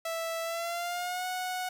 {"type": "tone with pitch glide", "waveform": "sawtooth", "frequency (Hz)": [659, 735.4], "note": ["E5", "F#5"], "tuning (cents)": [-1, -11], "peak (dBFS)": -28, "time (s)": [0.05, 1.69], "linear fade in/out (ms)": 5, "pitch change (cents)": 190, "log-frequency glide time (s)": [0.42, 1.27], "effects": ["9-bit"]}